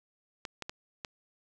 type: clicks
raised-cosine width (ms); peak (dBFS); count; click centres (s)
0.2; -20; 4; 0.452 / 0.623 / 0.695 / 1.048
effects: none